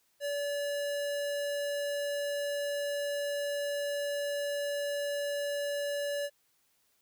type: tone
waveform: square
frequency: 574 Hz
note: D5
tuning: 40 cents flat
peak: -32 dBFS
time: 0.2-6.3 s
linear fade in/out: 50 ms
effects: white hiss -72 dBFS RMS until 7.01 s